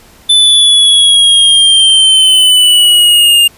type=exponential sweep; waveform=square; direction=down; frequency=3520 to 2805 Hz; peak=-4 dBFS; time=0.29-3.48 s; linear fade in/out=10 ms; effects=pink hiss -41 dBFS RMS until 3.57 s + resampled to 32000 Hz